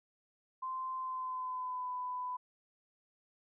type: tone with pitch glide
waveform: sine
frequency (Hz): 1038 to 999.2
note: C6 to B5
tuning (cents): -14 to +20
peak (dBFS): -36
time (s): 0.62-2.37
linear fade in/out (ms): 10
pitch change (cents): -66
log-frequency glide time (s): 0.97-1.91
effects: none